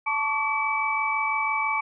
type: tone cluster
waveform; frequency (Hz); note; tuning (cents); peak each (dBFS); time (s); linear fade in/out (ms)
sine; 879 / 1119 / 1165 / 2298; A5 / C#6 / D6 / D7; -2 / +16 / -14 / -38; -28 / -29 / -32 / -26; 0.06-1.81; 10
effects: none